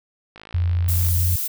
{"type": "click train", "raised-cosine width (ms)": 0.3, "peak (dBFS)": -24, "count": 40, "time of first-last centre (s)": [0.36, 1.086], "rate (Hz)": 53.7}
{"type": "tone", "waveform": "sine", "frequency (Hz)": 87.31, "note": "F2", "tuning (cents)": 0, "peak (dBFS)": -17, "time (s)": [0.54, 1.36], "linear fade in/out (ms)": 5}
{"type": "noise", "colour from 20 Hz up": "violet", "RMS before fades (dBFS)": -25, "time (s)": [0.88, 1.48], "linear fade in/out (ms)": 10}
{"effects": []}